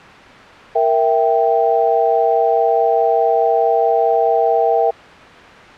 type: chord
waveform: sine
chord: E diminished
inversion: second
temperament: equal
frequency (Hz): 466.2 / 659.3 / 784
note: Bb4 / E5 / G5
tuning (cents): 0 / 0 / 0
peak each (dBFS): -16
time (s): 0.75-4.91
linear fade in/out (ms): 10
effects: white hiss -37 dBFS RMS until 5.77 s + low-pass 2000 Hz 12 dB/octave